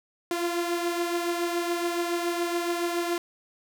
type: beating tone pair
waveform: sawtooth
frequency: 343.6 / 350.7 Hz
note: F4 / F4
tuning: -28 / +7 cents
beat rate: 7.1 Hz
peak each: -23 / -29 dBFS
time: 0.31-3.18 s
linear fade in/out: 2 ms
effects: none